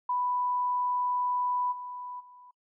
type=tone with level steps; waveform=sine; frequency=990 Hz; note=B5; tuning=4 cents sharp; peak=-26 / -37 / -50 dBFS; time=0.09-2.51 s; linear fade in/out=5 ms; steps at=1.71 / 2.19 s; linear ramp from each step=20 ms; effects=noise-tail reverb RT60 0.1 s tail -25 dB re dry